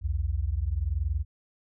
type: tone pair together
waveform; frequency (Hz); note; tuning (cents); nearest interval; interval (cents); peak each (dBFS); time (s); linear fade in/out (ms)
sine; 62.2 / 83.01; B1 / E2; +13 / +13; perfect fourth; 500; -28; 0.01-1.25; 50
effects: none